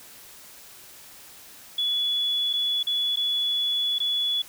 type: tone with dropouts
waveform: sine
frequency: 3412 Hz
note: G#7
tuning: 46 cents sharp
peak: -22 dBFS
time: 1.78-4.42 s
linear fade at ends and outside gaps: 5 ms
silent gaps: 2.531-2.535 / 2.83-2.869 / 3.16-3.17 / 3.985-4.001 s
effects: white hiss -47 dBFS RMS until 4.48 s